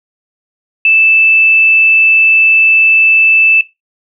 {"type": "tone", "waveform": "sine", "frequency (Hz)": 2637, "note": "E7", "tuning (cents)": 0, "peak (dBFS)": -5, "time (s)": [0.85, 3.61], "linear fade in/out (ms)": 2, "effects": ["noise-tail reverb RT60 0.2 s tail -17 dB re dry"]}